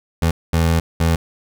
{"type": "tone bursts at uneven times", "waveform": "25% pulse", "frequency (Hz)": 82.41, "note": "E2", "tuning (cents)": 0, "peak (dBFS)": -10, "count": 3, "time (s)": [[0.22, 0.31], [0.53, 0.8], [1, 1.16]], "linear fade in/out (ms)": 5, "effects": []}